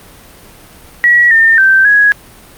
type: tone with pitch steps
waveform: sine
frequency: 1923 / 1811 / 1558 / 1666 Hz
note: B6 / A6 / G6 / G#6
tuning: -47 / +49 / -11 / +5 cents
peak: -4 dBFS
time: 1.04-2.12 s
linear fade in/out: 0 ms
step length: 270 ms
effects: pink hiss -38 dBFS RMS until 2.57 s + Opus 48 kbps